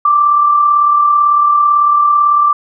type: tone with amplitude modulation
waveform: sine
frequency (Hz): 1174.7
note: D6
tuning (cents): 0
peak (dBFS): -5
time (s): 0.05-2.53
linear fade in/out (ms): 5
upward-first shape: sine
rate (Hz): 38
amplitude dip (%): 40
effects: none